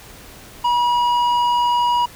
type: tone with tanh clipping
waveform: triangle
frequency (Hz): 965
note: B5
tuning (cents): -40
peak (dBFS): -16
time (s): 0.64-2.06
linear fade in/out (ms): 10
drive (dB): 13
effects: pink hiss -41 dBFS RMS until 2.15 s